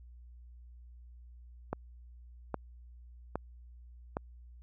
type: click train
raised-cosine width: 1 ms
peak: -19 dBFS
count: 4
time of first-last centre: 1.73-4.169 s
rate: 1.23 Hz
effects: added 60 Hz sine -50 dBFS peak until 4.62 s